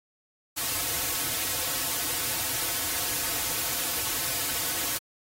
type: noise with comb filter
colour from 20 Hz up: white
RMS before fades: -29 dBFS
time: 0.56-4.99 s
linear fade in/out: 20 ms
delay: 5 ms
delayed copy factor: -0.9
effects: AAC 48 kbps